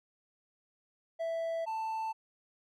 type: tone pair in turn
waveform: triangle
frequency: 660 / 885.6 Hz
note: E5 / A5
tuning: +2 / +11 cents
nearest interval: perfect fourth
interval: 509 cents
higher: second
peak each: -30 / -31 dBFS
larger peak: first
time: 1.19-1.66 / 1.66-2.13 s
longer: neither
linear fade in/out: 20 ms
effects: none